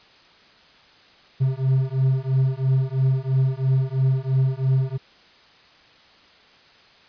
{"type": "beating tone pair", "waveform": "triangle", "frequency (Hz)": [130.81, 133.81], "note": ["C3", "C3"], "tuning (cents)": [0, 39], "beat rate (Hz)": 3, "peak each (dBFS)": -19, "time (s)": [1.4, 4.98], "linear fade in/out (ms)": 20, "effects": ["white hiss -52 dBFS RMS until 7.08 s", "resampled to 11025 Hz"]}